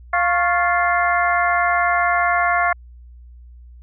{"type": "harmonic tone with a mistuned harmonic", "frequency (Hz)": 349.2, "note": "F4", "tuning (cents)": 0, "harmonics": [2, 3, 4, 5, 6], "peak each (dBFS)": [-19, -21, -22, -23, -24], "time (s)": [0.13, 2.73], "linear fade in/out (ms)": 5, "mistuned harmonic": 3, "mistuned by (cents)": 80, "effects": ["added 60 Hz sine -39 dBFS peak until 3.82 s"]}